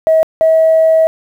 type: tone pair in turn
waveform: sine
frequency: 640 / 643.3 Hz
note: D#5 / E5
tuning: +49 / -42 cents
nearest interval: unison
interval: 9 cents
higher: second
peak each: -5 dBFS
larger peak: neither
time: 0.07-0.23 / 0.41-1.07 s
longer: second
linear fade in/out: 0 ms
effects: tanh soft clip ceiling -2 dBFS + 7-bit